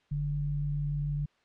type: tone pair together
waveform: sine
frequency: 46.02 / 145.1 Hz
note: F#1 / D3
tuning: -9 / -21 cents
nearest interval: octave + minor sixth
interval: 1988 cents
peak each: -36 / -29 dBFS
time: 0.11-1.26 s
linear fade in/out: 10 ms
effects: white hiss -68 dBFS RMS until 1.44 s + low-pass 3000 Hz 12 dB/octave